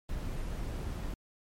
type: noise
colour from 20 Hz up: brown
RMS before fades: -36 dBFS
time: 0.09-1.14 s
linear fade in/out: 2 ms
effects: MP3 64 kbps